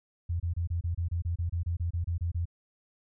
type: tone bursts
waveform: sine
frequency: 85.5 Hz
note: F2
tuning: 36 cents flat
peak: -27 dBFS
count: 16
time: 0.29-2.455 s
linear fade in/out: 10 ms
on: 110 ms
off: 27 ms
effects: none